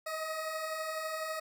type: beating tone pair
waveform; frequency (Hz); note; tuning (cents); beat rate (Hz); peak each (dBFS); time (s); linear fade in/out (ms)
20% pulse; 622.3 / 634.3; D#5 / D#5; 0 / +33; 12; -38 / -31; 0.06-1.4; 10
effects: none